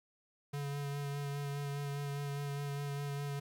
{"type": "tone with vibrato", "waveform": "square", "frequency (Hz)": 142.3, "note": "C#3", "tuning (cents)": 46, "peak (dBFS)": -37, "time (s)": [0.53, 3.4], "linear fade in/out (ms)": 10, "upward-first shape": "sine", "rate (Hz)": 4.9, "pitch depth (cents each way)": 17, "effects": ["11-bit"]}